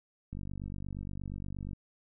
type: click train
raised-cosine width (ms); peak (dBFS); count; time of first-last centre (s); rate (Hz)
5; -28; 69; 0.33-1.732; 48.5
effects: none